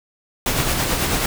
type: noise with tremolo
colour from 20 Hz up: pink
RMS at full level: -19 dBFS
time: 0.46-1.26 s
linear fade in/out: 2 ms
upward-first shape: sine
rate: 9.2 Hz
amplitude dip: 35%
effects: none